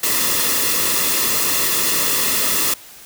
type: noise with comb filter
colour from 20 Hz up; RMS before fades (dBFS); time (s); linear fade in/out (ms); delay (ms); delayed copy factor
white; -18; 0.03-2.74; 5; 1.3; -0.6
effects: white hiss -41 dBFS RMS until 3.05 s